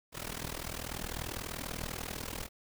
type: noise with amplitude modulation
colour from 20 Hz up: pink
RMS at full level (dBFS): -36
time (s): 0.12-2.49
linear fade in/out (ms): 50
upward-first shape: sine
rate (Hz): 40.3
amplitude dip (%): 90
effects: none